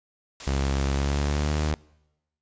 white noise, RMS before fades -38 dBFS, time 0.4-1.71 s, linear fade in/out 2 ms
sawtooth tone with pitch glide, 68.5 to 76.01 Hz, C#2 to D#2, -20 to -40 cents, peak -19 dBFS, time 0.47-1.74 s, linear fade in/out 0 ms, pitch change +180 cents, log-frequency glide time 0.91-1.61 s
effects noise-tail reverb RT60 0.9 s tail -24 dB re dry + resampled to 16000 Hz

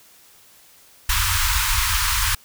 pink band-stop noise, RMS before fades -20 dBFS, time 1.09-2.35 s, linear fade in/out 5 ms, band 100 to 920 Hz, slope 96 dB/octave, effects white hiss -51 dBFS RMS until 2.44 s

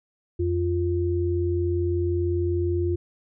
sine tone pair together, 87.3 / 349.2 Hz, F2 / F4, 0 / 0 cents, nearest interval 2 octaves, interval 2400 cents, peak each -24 dBFS, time 0.39-2.96 s, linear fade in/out 10 ms, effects none

